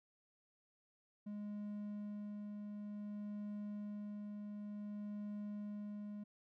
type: tone with tremolo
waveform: triangle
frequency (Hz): 207.3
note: G#3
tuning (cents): -3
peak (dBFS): -40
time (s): 1.26-6.24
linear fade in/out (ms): 10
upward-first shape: sine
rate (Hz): 0.55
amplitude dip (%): 25
effects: none